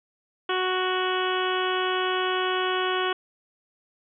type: harmonic tone with a mistuned harmonic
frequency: 370 Hz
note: F#4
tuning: in tune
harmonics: 1 / 2 / 3 / 4 / 5 / 6 / 7 / 8 / 9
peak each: -27 / -32 / -29 / -31 / -36 / -40 / -38 / -33 / -36 dBFS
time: 0.49-3.13 s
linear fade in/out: 5 ms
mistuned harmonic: 6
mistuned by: +17 cents
effects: none